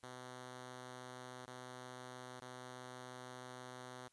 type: tone with dropouts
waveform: 5% pulse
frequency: 126.2 Hz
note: B2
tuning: 38 cents sharp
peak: -38 dBFS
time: 0.03-4.08 s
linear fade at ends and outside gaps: 2 ms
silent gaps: 1.457-1.476 / 2.4-2.418 s
effects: white hiss -75 dBFS RMS until 4.12 s + resampled to 24000 Hz